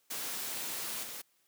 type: noise with level steps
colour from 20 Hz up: white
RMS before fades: -38 / -43 dBFS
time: 0.1-1.22 s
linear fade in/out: 10 ms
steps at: 1.03 s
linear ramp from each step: 5 ms
effects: white hiss -72 dBFS RMS until 1.47 s + high-pass 150 Hz 12 dB/octave